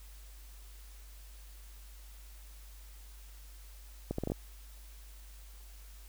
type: accelerating click train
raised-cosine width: 2 ms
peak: -20 dBFS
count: 6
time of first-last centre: 4.11-4.319 s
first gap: 74 ms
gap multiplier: 0.71
effects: added 50 Hz sine -49 dBFS peak until 6.08 s + white hiss -59 dBFS RMS until 6.08 s